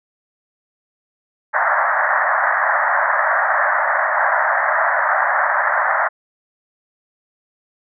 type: band-pass noise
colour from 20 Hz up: white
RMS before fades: -17 dBFS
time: 1.53-6.09 s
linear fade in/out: 20 ms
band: 580 to 1900 Hz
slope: 96 dB/octave
effects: none